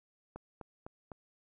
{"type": "click train", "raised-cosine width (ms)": 1, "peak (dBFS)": -30, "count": 4, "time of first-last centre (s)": [0.36, 1.118], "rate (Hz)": 3.96, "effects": []}